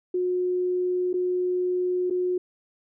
sine tone with dropouts, 362.1 Hz, F#4, 37 cents flat, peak -22 dBFS, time 0.14-2.38 s, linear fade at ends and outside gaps 5 ms, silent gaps 1.131-1.139 / 2.1-2.107 s, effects none

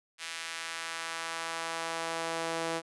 sawtooth tone with high-pass filter sweep, 164.81 Hz, E3, in tune, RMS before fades -36 dBFS, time 0.18-2.82 s, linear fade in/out 50 ms, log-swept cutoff 2200 to 450 Hz, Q 1, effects resampled to 24000 Hz

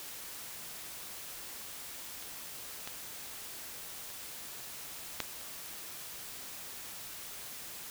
clicks, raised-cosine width 0.2 ms, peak -29 / -22 / -30 / -14 dBFS, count 4, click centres 2.225 / 2.875 / 4.102 / 5.203 s, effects white hiss -45 dBFS RMS until 7.9 s

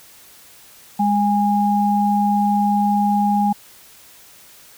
sine tone pair together, 205 / 820 Hz, G#3 / G#5, -22 / -22 cents, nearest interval 2 octaves, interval 2400 cents, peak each -17 dBFS, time 0.99-3.53 s, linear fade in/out 10 ms, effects white hiss -46 dBFS RMS until 4.77 s

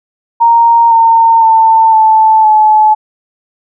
sine tone with pitch steps, 930 / 911.9 / 894.2 / 876.8 / 859.7 Hz, A#5 / A#5 / A5 / A5 / A5, -4 / -38 / +28 / -6 / -40 cents, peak -3 dBFS, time 0.4-2.95 s, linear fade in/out 20 ms, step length 510 ms, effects none

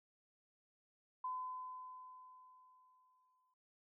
sine tone with exponential decay, 1016 Hz, B5, 49 cents sharp, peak -38 dBFS, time 1.24-3.54 s, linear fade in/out 5 ms, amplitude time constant 500 ms, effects none

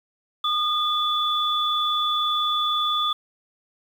sine tone pair together, 1222 / 3460 Hz, D#6 / A7, -32 / -30 cents, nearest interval octave + tritone, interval 1802 cents, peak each -23 dBFS, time 0.44-3.13 s, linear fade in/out 5 ms, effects 8-bit

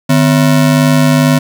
square ring-modulated tone, 203.1 Hz, G#3, 38 cents flat, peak -4 dBFS, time 0.09-1.39 s, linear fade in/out 10 ms, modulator 51.1 Hz, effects 7-bit

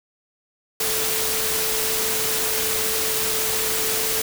sine tone in noise, 440 Hz, A4, in tune, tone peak -30 dBFS, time 0.8-4.22 s, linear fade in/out 5 ms, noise white, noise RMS -23 dBFS, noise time 0.8-4.22 s, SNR -10 dB, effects none

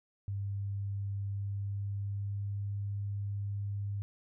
sine tone with pitch glide, 99.7 to 100.86 Hz, G2 to G2, +30 to +50 cents, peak -33 dBFS, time 0.28-4.02 s, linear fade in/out 0 ms, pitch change +20 cents, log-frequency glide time 1.26-2.72 s, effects none

